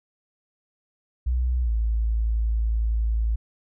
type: tone with pitch glide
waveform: sine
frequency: 61.9 to 55.47 Hz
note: B1 to A1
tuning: +5 to +15 cents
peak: -20 dBFS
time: 1.26-3.36 s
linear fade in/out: 10 ms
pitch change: -190 cents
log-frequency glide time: 1.62-1.71 s
effects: none